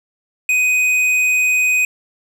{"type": "tone with tanh clipping", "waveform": "sine", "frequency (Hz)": 2500, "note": "D#7", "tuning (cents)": 8, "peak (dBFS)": -14, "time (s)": [0.49, 1.85], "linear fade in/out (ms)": 2, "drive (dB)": 10, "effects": []}